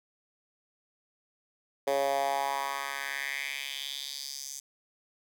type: tone with high-pass filter sweep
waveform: 10% pulse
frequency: 138.59 Hz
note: C#3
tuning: in tune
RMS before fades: -33 dBFS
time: 1.87-4.6 s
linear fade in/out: 5 ms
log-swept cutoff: 500 to 6600 Hz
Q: 3.3
effects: none